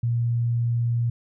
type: tone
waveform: sine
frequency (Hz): 118.2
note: A#2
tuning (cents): +24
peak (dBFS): -20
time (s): 0.03-1.1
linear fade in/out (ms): 5
effects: none